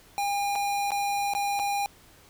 square tone with dropouts, 808 Hz, G#5, 48 cents flat, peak -26 dBFS, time 0.18-1.86 s, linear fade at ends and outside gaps 0 ms, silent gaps 0.554-0.558 / 0.906-0.918 / 1.336-1.35 / 1.592-1.597 s, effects pink hiss -55 dBFS RMS until 2.29 s

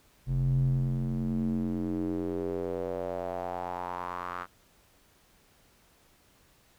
square tone with band-pass filter sweep, 44.46 Hz, F1, 32 cents sharp, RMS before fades -31 dBFS, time 0.26-4.47 s, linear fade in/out 50 ms, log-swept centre 110 to 1300 Hz, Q 3.9, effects pink hiss -63 dBFS RMS until 6.78 s

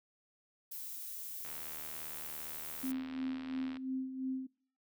violet noise, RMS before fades -44 dBFS, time 0.71-2.92 s, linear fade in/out 10 ms
click train, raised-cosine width 0.3 ms, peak -33 dBFS, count 181, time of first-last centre 1.45-3.77 s, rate 77.6 Hz
sine tone with tremolo, 261.6 Hz, C4, in tune, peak -33 dBFS, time 2.83-4.47 s, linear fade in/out 10 ms, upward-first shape sine, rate 2.9 Hz, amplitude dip 60%
effects noise-tail reverb RT60 0.5 s tail -24 dB re dry

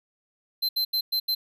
square tone bursts at uneven times, 4100 Hz, C8, 36 cents flat, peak -23 dBFS, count 5, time 0.62-0.69 / 0.76-0.85 / 0.93-1.01 / 1.12-1.2 / 1.28-1.35 s, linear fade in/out 10 ms, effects none

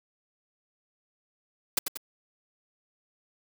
white noise with echo, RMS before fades -24 dBFS, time 1.77-1.79 s, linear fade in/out 5 ms, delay 92 ms, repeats 2, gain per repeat -6 dB, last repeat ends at 1.974 s, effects none

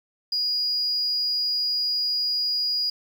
sine tone, 4886 Hz, D#8, 32 cents flat, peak -21 dBFS, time 0.32-2.9 s, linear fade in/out 5 ms, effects tanh soft clip ceiling -17 dBFS + 8-bit

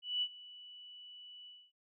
sine tone with ADSR envelope, 2960 Hz, F#7, in tune, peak -30 dBFS, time 0.02-1.72 s, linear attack 200 ms, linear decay 59 ms, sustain -20 dB, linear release 250 ms, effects none

